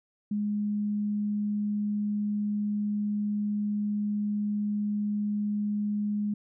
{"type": "tone", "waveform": "sine", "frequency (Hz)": 207.7, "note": "G#3", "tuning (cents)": 0, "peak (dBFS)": -26, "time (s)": [0.31, 6.34], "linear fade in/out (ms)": 5, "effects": []}